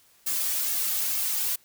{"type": "noise with flanger", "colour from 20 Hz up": "blue", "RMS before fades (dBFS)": -27, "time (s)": [0.26, 1.56], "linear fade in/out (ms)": 10, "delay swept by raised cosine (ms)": [2, 2.96], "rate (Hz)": 2.2, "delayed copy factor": -0.8, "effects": ["white hiss -60 dBFS RMS until 1.64 s"]}